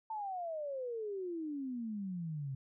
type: exponential sweep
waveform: sine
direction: down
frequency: 899 to 130.9 Hz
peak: -37 dBFS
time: 0.1-2.55 s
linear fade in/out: 5 ms
effects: none